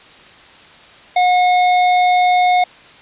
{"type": "tone with hard clipping", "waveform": "triangle", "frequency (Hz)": 724, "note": "F#5", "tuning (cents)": -38, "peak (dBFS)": -12, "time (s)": [1.16, 2.64], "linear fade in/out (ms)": 5, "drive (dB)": 16, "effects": ["white hiss -42 dBFS RMS until 3.01 s", "resampled to 8000 Hz"]}